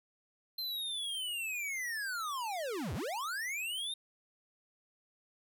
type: linear two-way sweep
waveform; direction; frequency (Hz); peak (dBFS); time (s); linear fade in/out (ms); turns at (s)
square; down then up; 4152 to 65.41 to 3722; -36; 0.58-3.94; 5; 2.94
effects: none